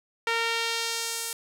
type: tone with band-pass filter sweep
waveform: sawtooth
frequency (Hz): 459.8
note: A#4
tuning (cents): -24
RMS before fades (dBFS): -29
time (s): 0.27-1.33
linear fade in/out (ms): 2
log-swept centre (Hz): 2100 to 9900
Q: 0.99
effects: none